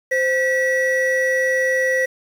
triangle tone pair together, 519 / 1936.4 Hz, C5 / B6, -14 / -35 cents, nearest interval octave + major seventh, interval 2279 cents, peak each -17 dBFS, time 0.11-2.06 s, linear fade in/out 10 ms, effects 7-bit

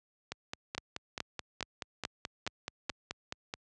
two click trains, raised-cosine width 0.2 ms, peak -16 / -19 dBFS, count 6 / 16, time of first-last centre 0.78-2.899 / 0.32-3.539 s, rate 2.36 / 4.66 Hz, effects high-pass 60 Hz 12 dB/octave + resampled to 22050 Hz

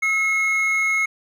triangle tone pair together, 1295 / 2169 Hz, E6 / C#7, -31 / -38 cents, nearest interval major sixth, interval 893 cents, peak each -27 / -16 dBFS, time 0.02-1.06 s, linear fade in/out 10 ms, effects none

